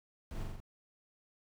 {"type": "noise with echo", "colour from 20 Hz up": "brown", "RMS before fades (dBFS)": -41, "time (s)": [0.31, 0.43], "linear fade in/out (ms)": 0, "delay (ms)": 43, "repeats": 4, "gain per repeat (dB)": -2, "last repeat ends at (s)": 0.602, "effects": []}